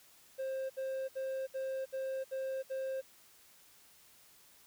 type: tone bursts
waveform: triangle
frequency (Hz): 530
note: C5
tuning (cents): +22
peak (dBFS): -33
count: 7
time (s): 0.38-3.016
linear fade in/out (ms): 20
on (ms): 320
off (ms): 66
effects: white hiss -62 dBFS RMS until 4.66 s